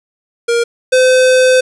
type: tone pair in turn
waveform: square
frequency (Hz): 470 / 512.2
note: A#4 / C5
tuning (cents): +14 / -37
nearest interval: minor second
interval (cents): 149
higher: second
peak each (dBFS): -11 / -7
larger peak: second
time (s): 0.48-0.64 / 0.92-1.61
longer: second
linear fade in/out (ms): 10
effects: resampled to 24000 Hz + 7-bit